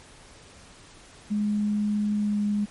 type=tone with pitch glide; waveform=sine; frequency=208.7 to 206.8 Hz; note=G#3 to G#3; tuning=+9 to -7 cents; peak=-22 dBFS; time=1.3-2.66 s; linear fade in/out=20 ms; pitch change=-16 cents; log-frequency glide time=2.17-2.41 s; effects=pink hiss -50 dBFS RMS until 2.7 s + MP3 48 kbps